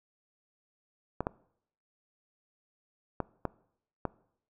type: clicks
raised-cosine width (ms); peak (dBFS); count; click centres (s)
1; -16; 5; 1.206 / 1.269 / 3.203 / 3.453 / 4.053
effects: noise-tail reverb RT60 0.7 s tail -22 dB re dry